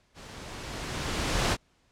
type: noise with level ramp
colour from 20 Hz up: pink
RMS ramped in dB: -46 to -24 dBFS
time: 0.14-1.57 s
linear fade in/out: 50 ms
effects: pink hiss -67 dBFS RMS until 1.91 s + low-pass 7000 Hz 12 dB/octave